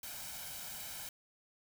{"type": "noise with comb filter", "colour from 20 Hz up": "white", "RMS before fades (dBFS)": -45, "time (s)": [0.03, 1.09], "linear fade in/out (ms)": 2, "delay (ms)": 1.3, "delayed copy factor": 0.65, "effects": []}